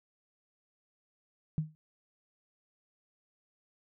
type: tone with exponential decay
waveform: sine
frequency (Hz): 155.56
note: D#3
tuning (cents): 0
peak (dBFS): -24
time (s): 1.58-1.75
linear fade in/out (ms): 0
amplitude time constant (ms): 36
effects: none